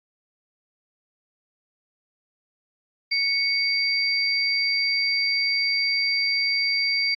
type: tone pair together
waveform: sine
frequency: 2217 / 4698 Hz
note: C#7 / D8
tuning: 0 / 0 cents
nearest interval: octave + minor second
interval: 1300 cents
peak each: -23 dBFS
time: 3.11-7.15 s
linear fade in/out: 10 ms
effects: AAC 64 kbps